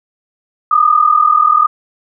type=tone pair together; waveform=sine; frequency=1204.2 / 1244.5 Hz; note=D6 / D#6; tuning=+43 / 0 cents; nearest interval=minor second; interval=57 cents; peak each=-10 dBFS; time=0.71-1.67 s; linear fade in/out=5 ms; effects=none